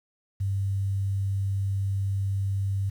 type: tone with quantisation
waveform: sine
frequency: 98 Hz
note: G2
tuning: in tune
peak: -24 dBFS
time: 0.4-2.9 s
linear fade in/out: 10 ms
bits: 9
effects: none